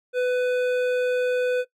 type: tone with hard clipping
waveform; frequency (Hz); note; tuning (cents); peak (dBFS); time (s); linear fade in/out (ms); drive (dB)
sine; 498.9; B4; +17; -22; 0.13-1.65; 50; 11
effects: noise-tail reverb RT60 0.1 s tail -19 dB re dry